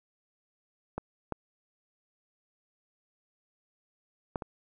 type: clicks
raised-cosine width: 1 ms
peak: -19 / -18 / -17 / -23 dBFS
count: 4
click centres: 0.98 / 1.323 / 4.358 / 4.422 s
effects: none